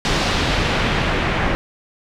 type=noise with low-pass filter sweep; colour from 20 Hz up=pink; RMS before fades=-19 dBFS; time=0.05-1.55 s; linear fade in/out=0 ms; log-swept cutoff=4900 to 2100 Hz; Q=1.1; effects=none

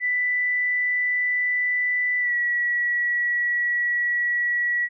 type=tone with pitch glide; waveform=sine; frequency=1984 to 1930.9 Hz; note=B6 to B6; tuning=+7 to -40 cents; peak=-20 dBFS; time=0-4.89 s; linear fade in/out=50 ms; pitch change=-47 cents; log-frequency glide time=2.19-2.34 s; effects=none

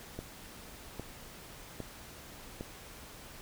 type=click train; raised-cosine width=2 ms; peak=-25 dBFS; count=4; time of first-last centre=0.19-2.609 s; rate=1.24 Hz; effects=pink hiss -50 dBFS RMS until 3.41 s

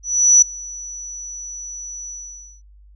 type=tone with ADSR envelope; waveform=sine; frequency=5920 Hz; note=F#8; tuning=in tune; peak=-6 dBFS; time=0.03-2.62 s; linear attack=390 ms; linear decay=6 ms; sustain=-23 dB; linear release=530 ms; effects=added 50 Hz sine -44 dBFS peak until 2.95 s

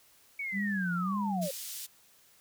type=linear sweep; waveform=sine; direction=down; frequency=2267 to 520 Hz; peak=-33 dBFS; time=0.39-1.51 s; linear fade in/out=5 ms
type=tone with vibrato; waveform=sine; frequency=189.2 Hz; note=F#3; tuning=39 cents sharp; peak=-30 dBFS; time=0.52-1.49 s; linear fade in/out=50 ms; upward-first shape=sine; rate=1.8 Hz; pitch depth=140 cents each way
type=band-pass noise; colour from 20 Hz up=white; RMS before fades=-41 dBFS; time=1.41-1.87 s; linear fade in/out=20 ms; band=3400 to 15000 Hz; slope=12 dB/octave
effects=white hiss -62 dBFS RMS until 2.4 s

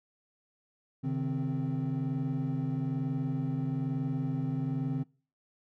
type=tone cluster; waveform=triangle; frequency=133.8 / 154.9 / 261.2 Hz; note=C3 / D#3 / C4; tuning=+39 / -7 / -3 cents; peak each=-31 dBFS; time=1.03-5.04 s; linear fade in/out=20 ms; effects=noise-tail reverb RT60 0.4 s tail -24 dB re dry + tanh soft clip ceiling -21 dBFS

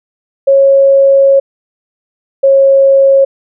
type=tone pair in turn; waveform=sine; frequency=548 / 545.2 Hz; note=C#5 / C#5; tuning=-20 / -29 cents; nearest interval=unison; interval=9 cents; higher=first; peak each=-3 dBFS; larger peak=neither; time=0.47-1.4 / 2.43-3.25 s; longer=first; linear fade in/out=10 ms; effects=none

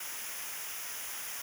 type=noise with comb filter; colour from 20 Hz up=white; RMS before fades=-40 dBFS; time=0-1.42 s; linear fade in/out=5 ms; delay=0.24 ms; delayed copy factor=-0.65; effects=none

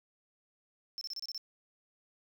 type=tone bursts; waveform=triangle; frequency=5350 Hz; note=E8; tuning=25 cents sharp; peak=-36 dBFS; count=7; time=0.98-1.378 s; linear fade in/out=0 ms; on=32 ms; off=29 ms; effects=none

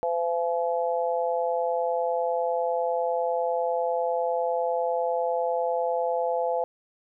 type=harmonic tone; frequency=170 Hz; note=F3; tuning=46 cents flat; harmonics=3 / 4 / 5; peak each=-26 / -28 / -30 dBFS; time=0.03-6.64 s; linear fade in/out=0 ms; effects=none

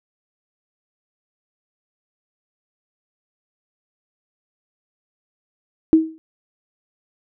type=tone with exponential decay; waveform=sine; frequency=319.6 Hz; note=D#4; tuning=47 cents sharp; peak=-5 dBFS; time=5.93-6.18 s; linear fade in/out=0 ms; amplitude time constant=53 ms; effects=none

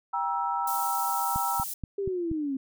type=chord; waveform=sine; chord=E diminished; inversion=first; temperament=just; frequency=791.1 / 949.3 / 1318.5 Hz; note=G5 / Bb5 / E6; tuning=+16 / +31 / 0 cents; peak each=-31 / -29 / -31 dBFS; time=0.13-1.64 s; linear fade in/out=10 ms
type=high-pass noise; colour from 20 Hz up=white; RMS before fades=-35 dBFS; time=0.67-1.74 s; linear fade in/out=5 ms; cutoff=7500 Hz; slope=12 dB/octave
type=click train; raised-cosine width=5 ms; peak=-22 dBFS; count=5; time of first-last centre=1.36-2.315 s; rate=4.19 Hz
type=linear sweep; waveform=sine; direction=down; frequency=404.7 to 261.6 Hz; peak=-27 dBFS; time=1.98-2.57 s; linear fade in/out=5 ms
effects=none

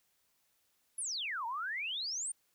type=exponential two-way sweep; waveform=sine; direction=down then up; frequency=11190 to 881 to 9280 Hz; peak=-35 dBFS; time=0.98-2.32 s; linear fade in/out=5 ms; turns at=1.46 s; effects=white hiss -75 dBFS RMS until 2.54 s

